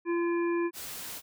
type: harmonic tone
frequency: 342.4 Hz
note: F4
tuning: 34 cents flat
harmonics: 1 / 3 / 5 / 7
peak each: -26 / -37 / -41 / -43 dBFS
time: 0.05-0.71 s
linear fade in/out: 50 ms
type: noise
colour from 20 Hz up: white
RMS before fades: -40 dBFS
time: 0.73-1.22 s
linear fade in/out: 50 ms
effects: none